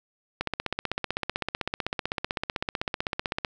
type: click train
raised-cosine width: 0.3 ms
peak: -11 dBFS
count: 49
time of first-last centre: 0.41-3.448 s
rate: 15.8 Hz
effects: none